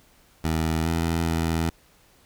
15% pulse tone with pitch steps, 80.3 / 82.9 / 82.1 Hz, E2 / E2 / E2, -45 / +10 / -6 cents, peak -16 dBFS, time 0.44-1.7 s, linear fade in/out 5 ms, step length 420 ms, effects pink hiss -58 dBFS RMS until 2.25 s

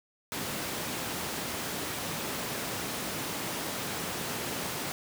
pink high-pass noise, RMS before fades -35 dBFS, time 0.32-4.92 s, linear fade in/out 0 ms, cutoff 140 Hz, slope 12 dB/octave, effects none

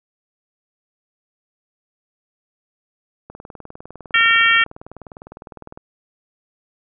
click train, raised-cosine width 1 ms, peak -22 dBFS, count 50, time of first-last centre 3.3-5.775 s, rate 19.8 Hz
harmonic tone, 457.4 Hz, A#4, 33 cents flat, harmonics 3 / 4 / 5 / 6 / 7, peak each -18 / -15 / -18 / -20 / -20 dBFS, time 4.14-4.64 s, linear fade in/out 5 ms
effects none

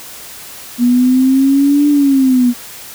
sine exponential two-way sweep, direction up then down, 240 to 293.7 to 240 Hz, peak -7 dBFS, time 0.78-2.54 s, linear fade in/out 50 ms, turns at 1.89 s, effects white hiss -32 dBFS RMS until 2.94 s

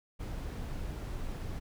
brown noise, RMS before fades -38 dBFS, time 0.19-1.6 s, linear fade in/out 20 ms, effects none

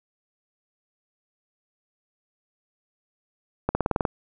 accelerating click train, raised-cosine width 1 ms, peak -8 dBFS, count 8, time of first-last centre 3.69-4.052 s, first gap 60 ms, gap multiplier 0.95, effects none

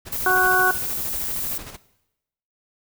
pink noise with tremolo, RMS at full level -36 dBFS, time 0.05-1.77 s, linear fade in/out 20 ms, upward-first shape square, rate 13 Hz, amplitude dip 50%
violet noise, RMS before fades -27 dBFS, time 0.12-1.58 s, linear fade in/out 5 ms
harmonic tone, 370 Hz, F#4, in tune, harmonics 1 / 2 / 3 / 4, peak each -24 / -22 / -23 / -18 dBFS, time 0.26-0.71 s, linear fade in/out 2 ms
effects noise-tail reverb RT60 0.9 s tail -18 dB re dry

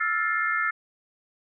sine chord, F major seventh, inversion third, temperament equal with one note detuned, 1318.5 / 1396.9 / 1760 / 2119 Hz, E6 / F6 / A6 / C7, 0 / 0 / 0 / +21 cents, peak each -28 / -29 / -27 / -30 dBFS, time 0-0.71 s, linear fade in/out 10 ms, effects none

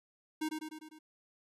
square tone with echo, 311.1 Hz, D#4, in tune, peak -33 dBFS, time 0.41-0.49 s, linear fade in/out 10 ms, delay 100 ms, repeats 5, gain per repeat -4 dB, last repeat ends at 0.99 s, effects resampled to 32000 Hz

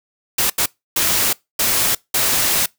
white noise bursts at uneven times, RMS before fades -17 dBFS, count 5, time 0.38-0.5 / 0.58-0.66 / 0.96-1.33 / 1.59-1.95 / 2.14-2.66 s, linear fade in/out 5 ms, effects noise-tail reverb RT60 0.2 s tail -24 dB re dry

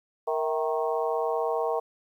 harmonic tone with a mistuned harmonic, 155.56 Hz, D#3, in tune, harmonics 3 / 4 / 5 / 6 / 7, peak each -28 / -30 / -32 / -34 / -35 dBFS, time 0.27-1.8 s, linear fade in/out 10 ms, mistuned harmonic 4, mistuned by +72 cents, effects 10-bit

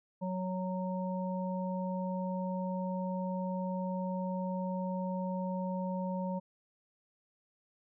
harmonic tone, 185 Hz, F#3, in tune, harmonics 1 / 3 / 5, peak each -34 / -39 / -41 dBFS, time 0.21-6.4 s, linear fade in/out 20 ms, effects none

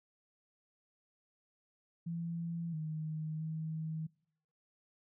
sine tone with pitch steps, 168.2 / 156.1 / 158.6 Hz, E3 / D#3 / D#3, +35 / +6 / +33 cents, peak -36 dBFS, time 2.06-4.07 s, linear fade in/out 10 ms, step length 670 ms, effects noise-tail reverb RT60 0.7 s tail -25 dB re dry

